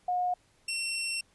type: tone pair in turn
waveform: sine / 20% pulse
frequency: 721 / 2716 Hz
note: F#5 / F7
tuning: -45 / -49 cents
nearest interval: octave + major seventh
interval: 2296 cents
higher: second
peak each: -26 dBFS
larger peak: neither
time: 0.08-0.34 / 0.68-1.21 s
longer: second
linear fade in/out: 5 ms
effects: pink hiss -66 dBFS RMS until 1.34 s + resampled to 24000 Hz